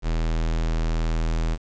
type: tone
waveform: square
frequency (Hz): 40.61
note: E1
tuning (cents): -25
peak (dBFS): -22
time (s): 0.02-1.58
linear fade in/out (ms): 50
effects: resampled to 16000 Hz + 8-bit